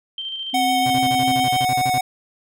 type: tone with tremolo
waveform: sine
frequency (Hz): 3136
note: G7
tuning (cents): 0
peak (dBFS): -25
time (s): 0.18-1.65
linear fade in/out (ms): 2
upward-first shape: square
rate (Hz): 14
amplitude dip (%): 30
type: tone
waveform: sine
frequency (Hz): 261.6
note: C4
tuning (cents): 0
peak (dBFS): -23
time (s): 0.53-1.48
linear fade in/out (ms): 10
type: tone with vibrato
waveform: square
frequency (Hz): 740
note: F#5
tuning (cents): 0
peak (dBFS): -18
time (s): 0.54-2.01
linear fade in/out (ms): 5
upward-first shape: triangle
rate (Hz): 7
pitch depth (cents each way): 15
type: tone bursts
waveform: 30% pulse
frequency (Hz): 130.2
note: C3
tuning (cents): -8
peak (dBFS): -22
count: 14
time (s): 0.86-1.981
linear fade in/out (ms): 2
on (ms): 42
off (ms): 41
effects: none